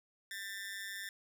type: tone with amplitude modulation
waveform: sawtooth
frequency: 1787 Hz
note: A6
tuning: 26 cents sharp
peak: -34 dBFS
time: 0.31-1.09 s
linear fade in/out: 2 ms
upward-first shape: sine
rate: 197 Hz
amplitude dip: 85%
effects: none